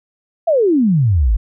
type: exponential sweep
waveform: sine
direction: down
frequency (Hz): 698.5 to 46.25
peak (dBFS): -10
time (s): 0.47-1.37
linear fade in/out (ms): 10
effects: none